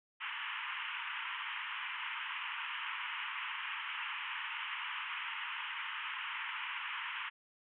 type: band-pass noise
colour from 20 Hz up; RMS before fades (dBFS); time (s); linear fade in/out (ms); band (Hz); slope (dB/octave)
white; -41; 0.2-7.3; 20; 890 to 3100; 96
effects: none